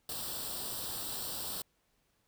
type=noise with comb filter; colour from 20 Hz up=white; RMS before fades=-39 dBFS; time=0.09-1.62 s; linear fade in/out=2 ms; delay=0.23 ms; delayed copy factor=+0.75; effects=pink hiss -75 dBFS RMS until 2.27 s